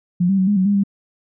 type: tone with pitch steps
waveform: sine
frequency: 177.3 / 194.8 / 187.6 / 205.8 / 186.9 / 202.9 / 198.6 Hz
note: F3 / G3 / F#3 / G#3 / F#3 / G#3 / G3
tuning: +26 / -11 / +24 / -16 / +18 / -40 / +23 cents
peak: -13 dBFS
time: 0.2-0.837 s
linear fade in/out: 10 ms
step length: 91 ms
effects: none